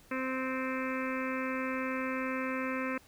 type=harmonic tone with a mistuned harmonic; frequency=260.3 Hz; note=C4; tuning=9 cents flat; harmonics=1 / 2 / 4 / 5 / 6 / 7 / 8 / 9 / 10; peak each=-35 / -38 / -41 / -42 / -43 / -43 / -44 / -45 / -45 dBFS; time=0.11-2.98 s; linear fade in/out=5 ms; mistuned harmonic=8; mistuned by=+19 cents; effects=pink hiss -60 dBFS RMS until 3.07 s